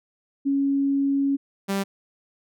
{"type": "tone pair in turn", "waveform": ["sine", "sawtooth"], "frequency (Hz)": [277.2, 196.54], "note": ["C#4", "G3"], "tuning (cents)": [0, 5], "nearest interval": "tritone", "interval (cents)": 595, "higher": "first", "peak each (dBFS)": -19, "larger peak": "neither", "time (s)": [[0.45, 1.37], [1.68, 1.84]], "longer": "first", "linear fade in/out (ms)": 20, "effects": []}